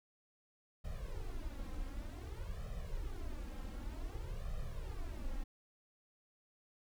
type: noise with flanger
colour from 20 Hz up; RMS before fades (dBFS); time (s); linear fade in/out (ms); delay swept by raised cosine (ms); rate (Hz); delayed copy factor
brown; -42; 0.84-5.44; 10; 1.6 to 3.8; 0.54; +1
effects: none